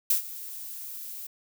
violet noise with ADSR envelope, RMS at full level -21 dBFS, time 0.1-1.27 s, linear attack 4 ms, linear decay 110 ms, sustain -18 dB, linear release 6 ms, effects none

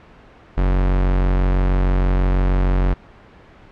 45% pulse tone, 46.25 Hz, F#1, in tune, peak -14 dBFS, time 0.57-2.94 s, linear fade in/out 10 ms, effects pink hiss -45 dBFS RMS until 3.71 s + low-pass 2000 Hz 12 dB/octave

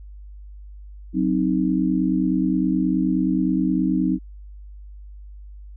sine chord, C diminished, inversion second, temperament equal, 185 / 261.6 / 311.1 Hz, Gb3 / C4 / Eb4, 0 / 0 / 0 cents, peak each -22 dBFS, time 1.13-4.19 s, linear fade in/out 50 ms, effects added 50 Hz sine -37 dBFS peak until 5.76 s

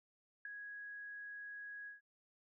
sine tone with ADSR envelope, 1661.2 Hz, G#6, in tune, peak -39 dBFS, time 0.45-2.01 s, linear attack 4 ms, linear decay 5 ms, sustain -7 dB, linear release 140 ms, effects none

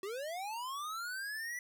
square linear sweep, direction up, 370.2 to 1980 Hz, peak -39 dBFS, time 0.03-1.59 s, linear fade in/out 2 ms, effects none

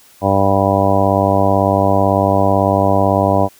harmonic tone, 98 Hz, G2, in tune, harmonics 1 / 2 / 3 / 4 / 5 / 6 / 7 / 8 / 9 / 10, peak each -18 / -20 / -20 / -24 / -22 / -17 / -18 / -20 / -28 / -20 dBFS, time 0.21-3.49 s, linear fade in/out 50 ms, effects white hiss -47 dBFS RMS until 3.59 s

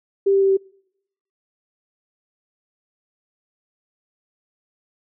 sine tone with pitch steps, 394.1 / 391.6 / 389.1 / 386.7 Hz, G4 / G4 / G4 / G4, +9 / -2 / -13 / -24 cents, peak -13 dBFS, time 0.26-0.572 s, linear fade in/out 10 ms, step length 78 ms, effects noise-tail reverb RT60 0.8 s tail -26 dB re dry

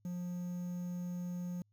triangle tone with quantisation, 177.4 Hz, F3, 27 cents sharp, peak -35 dBFS, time 0.05-1.62 s, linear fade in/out 2 ms, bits 10, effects added 104 Hz sine -70 dBFS peak until 1.72 s

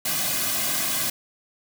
white noise with comb filter, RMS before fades -25 dBFS, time 0.05-1.1 s, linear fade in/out 5 ms, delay 2.2 ms, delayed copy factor -0.9, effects none

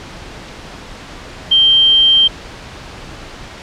sine tone, 3150 Hz, G7, 8 cents sharp, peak -6 dBFS, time 1.51-2.28 s, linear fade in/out 10 ms, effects pink hiss -32 dBFS RMS until 3.62 s + low-pass 5000 Hz 12 dB/octave

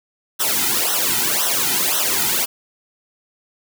white noise with flanger, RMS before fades -19 dBFS, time 0.39-2.46 s, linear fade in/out 20 ms, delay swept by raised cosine 0.42 to 1.82 ms, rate 1.9 Hz, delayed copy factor -0.95, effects none

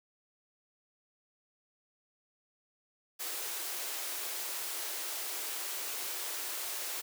white high-pass noise, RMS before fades -38 dBFS, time 3.19-7.02 s, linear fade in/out 20 ms, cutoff 310 Hz, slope 96 dB/octave, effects none

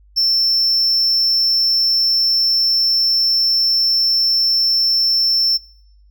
triangle tone, 5370 Hz, E8, 31 cents sharp, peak -11 dBFS, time 0.16-5.58 s, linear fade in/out 20 ms, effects noise-tail reverb RT60 0.8 s tail -26 dB re dry + added 50 Hz sine -46 dBFS peak until 6.1 s

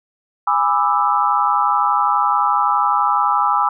sine chord, E dominant seventh, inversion first, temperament just, 824.1 / 988.9 / 1186.7 / 1318.5 Hz, G#5 / B5 / D6 / E6, -14 / +2 / +18 / 0 cents, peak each -19 dBFS, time 0.47-3.69 s, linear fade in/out 5 ms, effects none

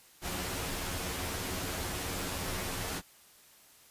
pink noise with comb filter, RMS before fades -36 dBFS, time 0.21-3.02 s, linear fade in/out 50 ms, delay 11 ms, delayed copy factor +0.6, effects white hiss -59 dBFS RMS until 3.9 s + resampled to 32000 Hz

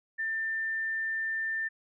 sine tone, 1790 Hz, A6, 29 cents sharp, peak -29 dBFS, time 0.18-1.69 s, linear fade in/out 20 ms, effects none

